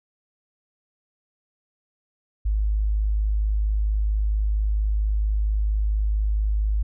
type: tone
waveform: sine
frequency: 52.2 Hz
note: G#1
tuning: 10 cents sharp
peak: -19 dBFS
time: 2.45-6.83 s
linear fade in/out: 10 ms
effects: none